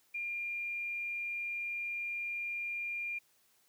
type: tone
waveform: sine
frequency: 2400 Hz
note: D7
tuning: 37 cents sharp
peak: -35 dBFS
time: 0.14-3.19 s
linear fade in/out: 10 ms
effects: white hiss -70 dBFS RMS until 3.68 s + high-pass 80 Hz 12 dB/octave